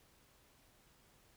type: silence
effects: pink hiss -68 dBFS RMS until 1.36 s